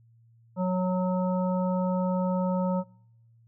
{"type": "harmonic tone", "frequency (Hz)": 183.7, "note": "F#3", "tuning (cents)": -12, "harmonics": [1, 3, 5, 7], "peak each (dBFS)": [-25, -30, -34, -41], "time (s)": [0.56, 2.84], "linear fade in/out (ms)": 50, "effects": ["noise-tail reverb RT60 0.8 s tail -26 dB re dry", "added 115 Hz sine -56 dBFS peak until 3.47 s"]}